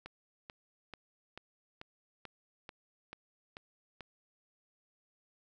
click train, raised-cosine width 0.3 ms, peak -29 dBFS, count 10, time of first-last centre 0.06-4.007 s, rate 2.28 Hz, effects none

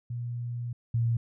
sine tone pair in turn, 120 / 116.52 Hz, B2 / A#2, -49 / 0 cents, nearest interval minor second, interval 51 cents, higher first, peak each -31 / -23 dBFS, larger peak second, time 0.1-0.73 / 0.94-1.17 s, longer first, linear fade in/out 5 ms, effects none

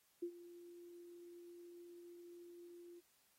sine tone with ADSR envelope, 347 Hz, F4, 11 cents flat, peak -38 dBFS, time 0.22-3.01 s, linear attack 10 ms, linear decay 77 ms, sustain -16 dB, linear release 29 ms, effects white hiss -75 dBFS RMS until 3.38 s + AAC 48 kbps

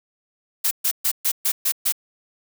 blue noise bursts, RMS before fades -20 dBFS, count 7, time 0.64-1.924 s, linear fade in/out 10 ms, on 72 ms, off 130 ms, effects none

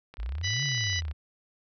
click train, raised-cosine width 0.3 ms, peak -30 dBFS, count 33, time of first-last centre 0.14-1.113 s, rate 32.9 Hz
sine exponential two-way sweep, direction up then down, 49 to 145.4 to 70 Hz, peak -30 dBFS, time 0.18-1.13 s, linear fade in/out 20 ms, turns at 0.64 s
harmonic tone, 987.8 Hz, B5, in tune, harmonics 2 / 3 / 4 / 5 / 6, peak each -32 / -34 / -35 / -36 / -37 dBFS, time 0.43-1.01 s, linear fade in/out 20 ms
effects none

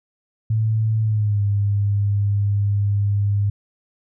sine tone with pitch glide, 110 to 101.45 Hz, A2 to G#2, 0 to -40 cents, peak -16 dBFS, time 0.5-3.5 s, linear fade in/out 5 ms, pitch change -140 cents, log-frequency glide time 1.02-1.42 s, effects none

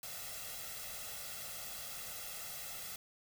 white noise with comb filter, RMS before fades -45 dBFS, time 0.03-2.96 s, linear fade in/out 2 ms, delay 1.5 ms, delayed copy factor +0.75, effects none

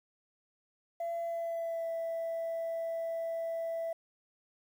sine tone with pitch glide, 677 to 661.5 Hz, E5 to E5, +46 to +6 cents, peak -31 dBFS, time 1-3.93 s, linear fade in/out 5 ms, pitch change -40 cents, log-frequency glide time 1.18-1.89 s, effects tanh soft clip ceiling -31 dBFS + 10-bit

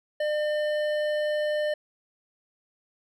sine tone with hard clipping, 602 Hz, D5, 43 cents sharp, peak -26 dBFS, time 0.2-1.74 s, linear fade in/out 5 ms, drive 11 dB, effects none

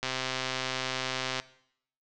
click train, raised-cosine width 0.2 ms, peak -13 dBFS, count 179, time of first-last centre 0.03-1.399 s, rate 130 Hz, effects noise-tail reverb RT60 0.7 s tail -19 dB re dry + low-pass 7000 Hz 12 dB/octave

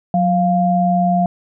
sine tone pair together, 182.41 / 698.5 Hz, F#3 / F5, -24 / 0 cents, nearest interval octave + major seventh, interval 2324 cents, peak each -15 dBFS, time 0.14-1.26 s, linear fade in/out 2 ms, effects none

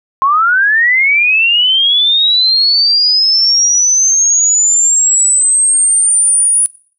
sine linear sweep, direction up, 1052 to 9780 Hz, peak -7 dBFS, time 0.22-6.66 s, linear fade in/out 0 ms, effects noise-tail reverb RT60 0.5 s tail -23 dB re dry

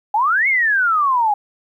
sine exponential two-way sweep, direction up then down, 806 to 2217 to 806 Hz, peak -13 dBFS, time 0.14-1.34 s, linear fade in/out 5 ms, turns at 0.48 s, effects 9-bit

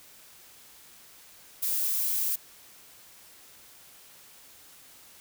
violet noise, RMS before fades -28 dBFS, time 1.62-2.36 s, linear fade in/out 10 ms, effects white hiss -53 dBFS RMS until 5.2 s

